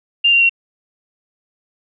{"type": "tone with pitch steps", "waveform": "sine", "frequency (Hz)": [2794, 2767, 2740], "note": ["F7", "F7", "F7"], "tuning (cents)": [0, -17, -34], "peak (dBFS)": -9, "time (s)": [0.24, 0.495], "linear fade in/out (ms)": 10, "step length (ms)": 85, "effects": []}